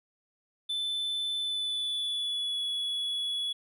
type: tone with pitch glide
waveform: triangle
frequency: 3520 to 3386 Hz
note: A7 to G#7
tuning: 0 to +33 cents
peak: -28 dBFS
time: 0.69-3.53 s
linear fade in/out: 10 ms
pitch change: -67 cents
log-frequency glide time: 1.39-2.61 s
effects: none